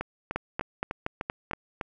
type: two click trains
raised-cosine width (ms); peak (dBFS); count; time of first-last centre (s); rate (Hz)
0.5; -13 / -16; 6 / 7; 0.36-1.534 / 0.01-1.812; 4.26 / 3.33
effects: none